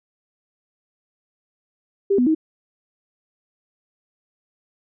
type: tone with pitch steps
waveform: sine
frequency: 396.3 / 247.8 / 315.8 Hz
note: G4 / B3 / D#4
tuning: +19 / +6 / +26 cents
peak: -14 dBFS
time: 2.1-2.349 s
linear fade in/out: 10 ms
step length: 83 ms
effects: none